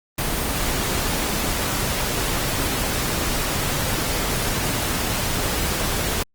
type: noise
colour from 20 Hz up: pink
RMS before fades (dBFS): -23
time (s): 0.18-6.23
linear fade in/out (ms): 5
effects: Opus 24 kbps